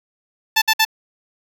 10% pulse tone bursts, 880 Hz, A5, in tune, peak -4 dBFS, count 3, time 0.56-0.851 s, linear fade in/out 10 ms, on 59 ms, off 57 ms, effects none

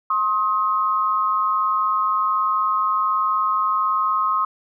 sine tone pair together, 1064 / 1265.3 Hz, C6 / D#6, +29 / +29 cents, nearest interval minor third, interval 300 cents, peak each -20 dBFS, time 0.1-4.45 s, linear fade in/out 5 ms, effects none

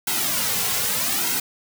white noise with flanger, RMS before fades -23 dBFS, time 0.07-1.4 s, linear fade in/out 5 ms, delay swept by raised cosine 1.7 to 3.3 ms, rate 0.81 Hz, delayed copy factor -0.85, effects none

